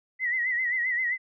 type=tone with vibrato; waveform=sine; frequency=1973 Hz; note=B6; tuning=2 cents flat; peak=-24 dBFS; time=0.19-1.18 s; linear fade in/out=50 ms; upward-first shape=sine; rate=7.6 Hz; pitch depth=83 cents each way; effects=none